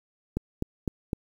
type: click train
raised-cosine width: 3 ms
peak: -14 dBFS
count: 4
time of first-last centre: 0.37-1.131 s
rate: 3.94 Hz
effects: 8-bit